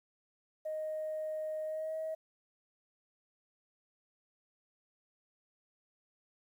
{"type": "tone with pitch glide", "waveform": "sine", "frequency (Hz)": [622.3, 635.4], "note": ["D#5", "D#5"], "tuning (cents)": [0, 36], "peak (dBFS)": -34, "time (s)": [0.65, 2.15], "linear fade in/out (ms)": 10, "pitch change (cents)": 36, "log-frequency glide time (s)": [1.65, 1.95], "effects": ["tanh soft clip ceiling -31 dBFS", "11-bit"]}